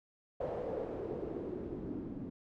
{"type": "noise with low-pass filter sweep", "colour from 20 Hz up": "white", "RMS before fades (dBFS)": -40, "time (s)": [0.4, 2.3], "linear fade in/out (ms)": 10, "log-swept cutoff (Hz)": [570, 260], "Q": 3.5, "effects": []}